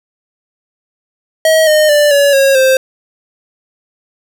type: tone with pitch steps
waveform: square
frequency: 637 / 612.8 / 589.6 / 567.2 / 545.6 / 524.9 Hz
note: D#5 / D#5 / D5 / C#5 / C#5 / C5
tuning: +41 / -27 / +7 / +40 / -28 / +5 cents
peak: -7 dBFS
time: 1.45-2.77 s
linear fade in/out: 2 ms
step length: 220 ms
effects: none